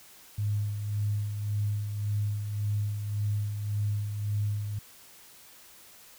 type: tone with tremolo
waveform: sine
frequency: 103.83 Hz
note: G#2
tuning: in tune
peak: -25 dBFS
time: 0.38-4.79 s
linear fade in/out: 5 ms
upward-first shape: sine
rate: 1.8 Hz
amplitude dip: 50%
effects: white hiss -53 dBFS RMS until 6.18 s